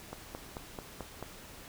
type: click train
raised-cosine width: 1 ms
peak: -25 dBFS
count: 6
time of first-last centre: 0.13-1.226 s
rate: 4.56 Hz
effects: pink hiss -50 dBFS RMS until 1.68 s